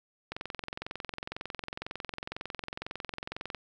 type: click train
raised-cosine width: 0.3 ms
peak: -20 dBFS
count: 72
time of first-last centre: 0.32-3.547 s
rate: 22 Hz
effects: none